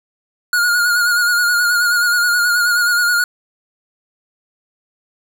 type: tone with vibrato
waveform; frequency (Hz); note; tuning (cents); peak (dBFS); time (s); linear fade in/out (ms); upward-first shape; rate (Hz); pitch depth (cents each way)
square; 1434; F6; +45; -13; 0.53-3.24; 2; sine; 9.4; 40
effects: none